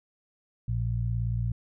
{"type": "harmonic tone", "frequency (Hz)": 57.6, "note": "A#1", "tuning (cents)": -20, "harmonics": [1, 2, 3], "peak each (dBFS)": [-31, -27, -41], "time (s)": [0.68, 1.52], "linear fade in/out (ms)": 5, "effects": []}